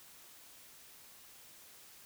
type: silence
effects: white hiss -57 dBFS RMS until 2.05 s